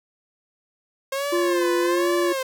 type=tone with vibrato; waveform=sawtooth; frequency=534 Hz; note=C5; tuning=35 cents sharp; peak=-20 dBFS; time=1.12-2.43 s; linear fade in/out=5 ms; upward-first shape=sine; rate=1.2 Hz; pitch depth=130 cents each way
type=harmonic tone; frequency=349.2 Hz; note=F4; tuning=in tune; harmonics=1 / 3 / 5; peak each=-20 / -30 / -34 dBFS; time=1.32-2.33 s; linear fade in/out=10 ms
effects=none